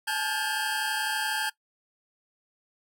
25% pulse tone cluster, 838 / 870 / 1427 / 1598 / 4615 Hz, G#5 / A5 / F6 / G6 / D8, +15 / -20 / +37 / +33 / -31 cents, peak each -35 / -28 / -34 / -26 / -35 dBFS, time 0.07-1.5 s, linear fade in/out 10 ms, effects noise-tail reverb RT60 0.1 s tail -19 dB re dry

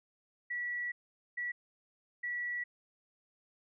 sine tone bursts at uneven times, 1942 Hz, B6, 30 cents flat, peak -34 dBFS, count 3, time 0.5-0.92 / 1.37-1.52 / 2.23-2.64 s, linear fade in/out 10 ms, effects none

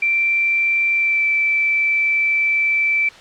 sine tone with pitch glide, 2349 to 2326 Hz, D7 to D7, 0 to -17 cents, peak -14 dBFS, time 0.02-3.09 s, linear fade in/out 5 ms, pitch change -17 cents, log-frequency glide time 0.95-1.25 s, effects white hiss -41 dBFS RMS until 3.2 s + low-pass 4000 Hz 12 dB/octave

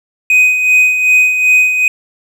triangle tone with tremolo, 2503 Hz, D#7, 10 cents sharp, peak -3 dBFS, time 0.3-1.88 s, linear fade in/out 2 ms, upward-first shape sine, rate 2.6 Hz, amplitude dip 55%, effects none

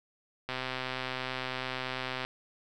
click train, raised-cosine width 0.3 ms, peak -18 dBFS, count 228, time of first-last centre 0.49-2.25 s, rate 129 Hz, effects none

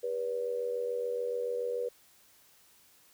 sine tone with amplitude modulation, 485.8 Hz, B4, 29 cents flat, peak -27 dBFS, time 0.03-1.89 s, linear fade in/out 10 ms, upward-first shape sine, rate 87 Hz, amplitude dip 75%, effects white hiss -62 dBFS RMS until 3.13 s

